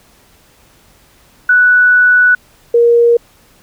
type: tone pair in turn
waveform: sine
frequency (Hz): 1480 / 471.2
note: F#6 / A#4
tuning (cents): 0 / +19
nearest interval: octave + minor sixth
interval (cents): 1981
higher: first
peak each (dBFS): -5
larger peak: neither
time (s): 1.49-2.35 / 2.74-3.17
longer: first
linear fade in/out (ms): 5
effects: pink hiss -48 dBFS RMS until 3.62 s